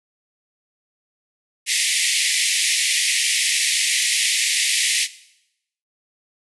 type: band-pass noise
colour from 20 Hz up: pink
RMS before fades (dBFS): -20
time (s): 1.66-5.08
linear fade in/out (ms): 50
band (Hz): 1900 to 11000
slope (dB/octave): 96
effects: noise-tail reverb RT60 0.8 s tail -17 dB re dry